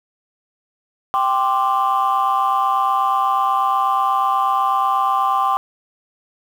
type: chord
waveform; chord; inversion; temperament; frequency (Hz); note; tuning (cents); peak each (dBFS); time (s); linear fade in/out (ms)
sine; G suspended fourth; none; equal; 784 / 1046.5 / 1174.7; G5 / C6 / D6; 0 / 0 / 0; -18; 1.14-5.57; 0
effects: tanh soft clip ceiling -9 dBFS + 7-bit